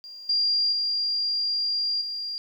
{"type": "tone with level steps", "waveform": "sine", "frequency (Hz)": 4784, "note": "D8", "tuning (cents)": 31, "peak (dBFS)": [-39, -20, -23, -29], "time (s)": [0.04, 2.38], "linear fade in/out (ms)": 0, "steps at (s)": [0.29, 0.72, 2.01], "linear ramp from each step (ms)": 5, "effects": ["10-bit"]}